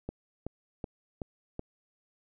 click train, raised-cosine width 2 ms, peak -22 dBFS, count 5, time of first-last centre 0.09-1.594 s, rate 2.66 Hz, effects none

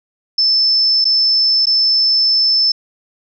sine tone with dropouts, 5274 Hz, E8, in tune, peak -10 dBFS, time 0.38-2.72 s, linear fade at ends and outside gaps 5 ms, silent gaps 1.044-1.052 / 1.657-1.668 s, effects none

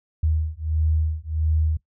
sine beating tone pair, 77.78 / 79.28 Hz, D#2 / D#2, 0 / +33 cents, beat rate 1.5 Hz, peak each -23 dBFS, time 0.23-1.77 s, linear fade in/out 5 ms, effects noise-tail reverb RT60 0.1 s tail -19 dB re dry

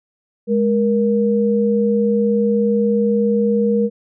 sine tone pair together, 208.5 / 471.9 Hz, G#3 / A#4, +7 / +21 cents, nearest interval octave + major second, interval 1414 cents, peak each -16 dBFS, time 0.47-3.9 s, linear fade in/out 50 ms, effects none

